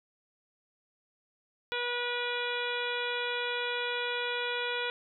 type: harmonic tone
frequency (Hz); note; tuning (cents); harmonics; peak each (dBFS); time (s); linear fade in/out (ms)
485.1; B4; -31; 1 / 2 / 3 / 4 / 5 / 6 / 7 / 8; -36 / -39 / -36 / -42 / -38 / -44 / -38 / -44; 1.72-4.9; 0
effects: none

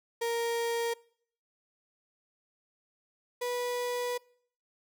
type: tone pair in turn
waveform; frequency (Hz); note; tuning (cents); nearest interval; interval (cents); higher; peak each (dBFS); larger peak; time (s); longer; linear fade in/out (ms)
35% pulse; 466.2 / 489.6; A#4 / B4; 0 / -15; minor second; 85; second; -27 / -29; first; 0.21-0.94 / 3.41-4.18; second; 10
effects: noise-tail reverb RT60 0.6 s tail -24 dB re dry

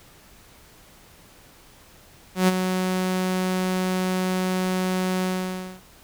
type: tone with ADSR envelope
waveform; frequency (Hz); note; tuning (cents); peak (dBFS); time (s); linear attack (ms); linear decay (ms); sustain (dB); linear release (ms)
sawtooth; 185; F#3; 0; -10; 2.35-5.82; 130; 26; -8; 580
effects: pink hiss -51 dBFS RMS until 6.03 s

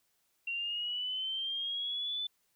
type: linear sweep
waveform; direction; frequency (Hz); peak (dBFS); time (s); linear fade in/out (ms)
sine; up; 2739 to 3520; -33; 0.47-2.27; 5
effects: white hiss -75 dBFS RMS until 2.55 s

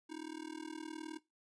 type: tone with amplitude modulation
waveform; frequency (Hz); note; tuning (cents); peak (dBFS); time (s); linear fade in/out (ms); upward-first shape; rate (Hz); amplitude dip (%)
square; 314.8; D#4; +20; -40; 0.09-1.19; 20; sine; 39.3; 95
effects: noise-tail reverb RT60 0.2 s tail -19 dB re dry + resampled to 22050 Hz

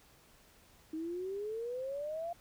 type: exponential sweep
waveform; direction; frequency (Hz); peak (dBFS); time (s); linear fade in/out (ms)
sine; up; 311.1 to 698.5; -36; 0.93-2.33; 5
effects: pink hiss -63 dBFS RMS until 2.4 s

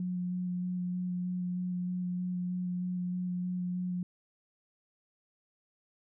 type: tone with vibrato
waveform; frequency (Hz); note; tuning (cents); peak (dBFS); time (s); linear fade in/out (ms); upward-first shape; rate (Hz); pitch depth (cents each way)
sine; 180; F#3; -47; -31; 0-4.03; 2; square; 3.2; 9
effects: none

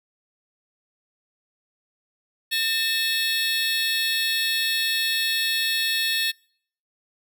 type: tone cluster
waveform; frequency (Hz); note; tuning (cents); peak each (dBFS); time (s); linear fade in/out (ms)
square; 1806 / 2619 / 3379 / 3749 / 4303; A6 / E7 / G#7 / A#7 / C8; +45 / -12 / +29 / +9 / +48; -29; 2.51-6.32; 20
effects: noise-tail reverb RT60 0.6 s tail -26 dB re dry

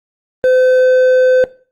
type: tone with hard clipping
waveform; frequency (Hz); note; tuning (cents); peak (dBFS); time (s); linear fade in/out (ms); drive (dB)
sine; 511; C5; -41; -9; 0.44-1.44; 0; 5
effects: noise-tail reverb RT60 0.4 s tail -19 dB re dry + Opus 24 kbps

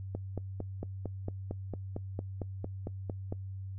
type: click train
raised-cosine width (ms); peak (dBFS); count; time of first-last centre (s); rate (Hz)
2; -23; 15; 0.15-3.325; 4.41
effects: noise-tail reverb RT60 0.1 s tail -22 dB re dry + added 96 Hz sine -38 dBFS peak until 3.78 s

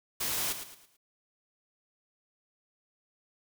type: noise with echo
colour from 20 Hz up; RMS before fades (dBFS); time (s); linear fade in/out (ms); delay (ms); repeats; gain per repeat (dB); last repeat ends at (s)
white; -32; 0.2-0.53; 10; 110; 4; -9; 0.97
effects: none

